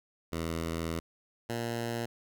10% pulse tone pair in turn, 82.41 / 117.12 Hz, E2 / A#2, 0 / +9 cents, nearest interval tritone, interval 609 cents, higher second, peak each -24 dBFS, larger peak neither, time 0.32-1 / 1.49-2.06 s, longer first, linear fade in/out 10 ms, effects none

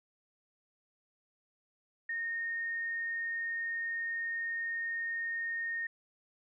sine tone, 1844 Hz, A#6, 19 cents flat, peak -33 dBFS, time 2.09-5.87 s, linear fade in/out 5 ms, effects none

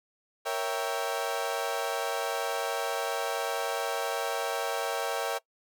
30% pulse chord, A# diminished seventh, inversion none, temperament equal with one note detuned, 466.2 / 556.6 / 659.3 / 784 Hz, A#4 / C#5 / E5 / G5, 0 / +7 / 0 / 0 cents, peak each -32 dBFS, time 0.45-5.39 s, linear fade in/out 20 ms, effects noise-tail reverb RT60 0.1 s tail -21 dB re dry

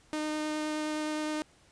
sawtooth tone with vibrato, 306 Hz, D#4, 29 cents flat, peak -27 dBFS, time 0.13-1.42 s, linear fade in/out 0 ms, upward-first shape triangle, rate 9.6 Hz, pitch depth 9 cents each way, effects pink hiss -62 dBFS RMS until 1.71 s + resampled to 22050 Hz

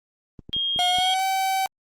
clicks, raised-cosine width 3 ms, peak -25 dBFS, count 5, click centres 0.392 / 0.494 / 0.565 / 0.762 / 0.986 s
sine tone, 3238 Hz, G#7, 45 cents flat, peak -22 dBFS, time 0.53-1.14 s, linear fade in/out 0 ms
45% pulse tone with pitch glide, 720 to 767.2 Hz, F#5 to G5, -47 to -37 cents, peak -21 dBFS, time 0.79-1.66 s, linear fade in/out 0 ms, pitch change +110 cents, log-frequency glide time 0.89-1.23 s
effects Opus 24 kbps

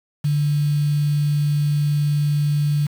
sine tone with quantisation, 146.83 Hz, D3, in tune, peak -16 dBFS, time 0.24-2.87 s, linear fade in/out 10 ms, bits 6, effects none

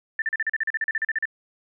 sine tone bursts, 1779 Hz, A6, 19 cents sharp, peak -21 dBFS, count 16, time 0.19-1.255 s, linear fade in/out 2 ms, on 30 ms, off 39 ms, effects none

